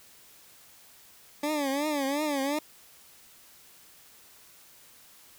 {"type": "tone with vibrato", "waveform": "20% pulse", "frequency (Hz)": 287.2, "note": "D4", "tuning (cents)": -39, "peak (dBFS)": -22, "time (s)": [1.43, 2.59], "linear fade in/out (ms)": 5, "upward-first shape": "triangle", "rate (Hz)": 2.8, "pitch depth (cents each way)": 140, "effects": ["white hiss -55 dBFS RMS until 5.38 s"]}